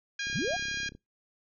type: harmonic tone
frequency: 814 Hz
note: G#5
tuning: 35 cents flat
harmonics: 2 / 3 / 4 / 5 / 6 / 7 / 8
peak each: -34 / -38 / -40 / -42 / -44 / -45 / -46 dBFS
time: 0.19-0.89 s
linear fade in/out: 5 ms
type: click train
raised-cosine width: 3 ms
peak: -34 dBFS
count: 24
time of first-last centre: 0.27-0.95 s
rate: 33.8 Hz
type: linear sweep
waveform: sine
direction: up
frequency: 82.4 to 784 Hz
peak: -29 dBFS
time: 0.34-0.57 s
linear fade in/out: 20 ms
effects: noise-tail reverb RT60 0.2 s tail -24 dB re dry